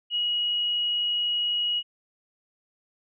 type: tone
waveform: sine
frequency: 2902 Hz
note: F#7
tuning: 34 cents flat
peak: -23 dBFS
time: 0.1-1.83 s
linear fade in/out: 50 ms
effects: none